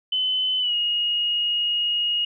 sine tone with pitch glide, 3031 to 2874 Hz, F#7 to F7, +41 to +49 cents, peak -20 dBFS, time 0.12-2.25 s, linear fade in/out 5 ms, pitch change -92 cents, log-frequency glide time 0.59-0.74 s, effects none

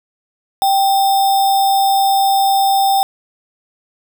sine tone with sample-and-hold, 784 Hz, G5, in tune, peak -10 dBFS, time 0.62-3.03 s, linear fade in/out 0 ms, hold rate 4410 Hz, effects none

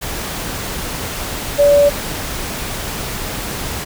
sine tone in noise, 575 Hz, D5, 37 cents flat, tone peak -7 dBFS, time 1.58-1.9 s, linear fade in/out 20 ms, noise pink, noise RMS -24 dBFS, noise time 0.01-3.85 s, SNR +14 dB, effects none

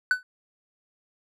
triangle tone with exponential decay, 1500 Hz, F#6, 23 cents sharp, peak -13 dBFS, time 0.11-0.23 s, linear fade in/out 1 ms, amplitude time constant 25 ms, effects resampled to 32000 Hz

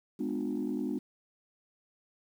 sine chord, G# diminished seventh, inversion none, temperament just, 207.7 / 249.2 / 299 / 358.8 Hz, G#3 / B3 / D4 / F4, 0 / +16 / +31 / +47 cents, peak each -36 / -34 / -34 / -38 dBFS, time 0.19-0.99 s, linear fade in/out 10 ms, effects tanh soft clip ceiling -24 dBFS + 10-bit

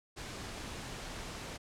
pink noise, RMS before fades -43 dBFS, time 0.16-1.58 s, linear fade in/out 20 ms, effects low-pass 8000 Hz 12 dB/octave

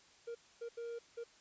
triangle tone bursts at uneven times, 468.1 Hz, A#4, 7 cents sharp, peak -39 dBFS, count 4, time 0.27-0.35 / 0.61-0.69 / 0.77-0.99 / 1.17-1.24 s, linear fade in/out 10 ms, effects white hiss -64 dBFS RMS until 1.4 s + resampled to 16000 Hz

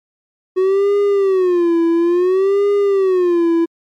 triangle tone with vibrato, 368.2 Hz, F#4, 8 cents flat, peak -9 dBFS, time 0.56-3.66 s, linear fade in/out 20 ms, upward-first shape sine, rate 0.58 Hz, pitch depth 170 cents each way, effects MP3 64 kbps

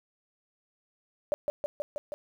sine tone with echo, 587.3 Hz, D5, in tune, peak -23 dBFS, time 1.32-1.34 s, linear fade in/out 0 ms, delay 160 ms, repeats 5, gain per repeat -2 dB, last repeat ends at 2.14 s, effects 10-bit

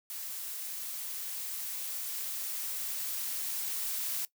blue noise with level ramp, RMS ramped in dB -40 to -34 dBFS, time 0.1-4.25 s, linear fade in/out 0 ms, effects noise-tail reverb RT60 0.1 s tail -19 dB re dry

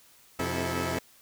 10% pulse tone cluster, 87.9 / 129.3 / 325 / 434.1 Hz, F2 / C3 / E4 / A4, +12 / -20 / -24 / -23 cents, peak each -24 / -26 / -26 / -28 dBFS, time 0.39-0.99 s, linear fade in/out 5 ms, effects white hiss -58 dBFS RMS until 1.21 s

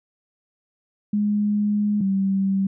sine tone pair in turn, 207.7 / 194.09 Hz, G#3 / G3, 0 / -17 cents, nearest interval minor second, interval 117 cents, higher first, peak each -18 dBFS, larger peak neither, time 1.13-2.01 / 2.01-2.67 s, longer first, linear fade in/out 5 ms, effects none

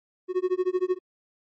triangle tone with tremolo, 367.1 Hz, F#4, 14 cents flat, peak -17 dBFS, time 0.28-0.99 s, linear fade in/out 50 ms, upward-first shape sine, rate 13 Hz, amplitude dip 100%, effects MP3 32 kbps

